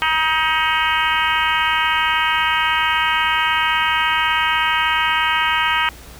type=harmonic tone with a mistuned harmonic; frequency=316.3 Hz; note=D#4; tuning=29 cents sharp; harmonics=3 / 4 / 5 / 6 / 7 / 8 / 9 / 10; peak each=-21 / -22 / -23 / -24 / -24 / -25 / -26 / -26 dBFS; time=0.02-5.89 s; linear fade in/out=0 ms; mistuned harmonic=10; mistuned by=-36 cents; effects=added 60 Hz sine -41 dBFS peak until 6.19 s + pink hiss -41 dBFS RMS until 6.19 s